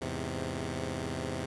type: chord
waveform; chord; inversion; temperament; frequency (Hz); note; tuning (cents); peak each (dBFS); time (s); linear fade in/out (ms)
10% pulse; E augmented; none; equal with one note detuned; 82.41 / 104.19 / 130.81; E2 / G#2 / B#2; 0 / +6 / 0; -29 / -32 / -29; 0.01-1.46; 10
effects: resampled to 24000 Hz